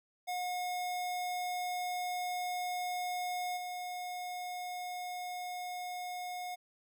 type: tone with level steps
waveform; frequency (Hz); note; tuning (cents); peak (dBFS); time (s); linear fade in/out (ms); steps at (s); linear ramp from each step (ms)
square; 722; F#5; -43; -35 / -39; 0.27-6.56; 20; 3.56; 20
effects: none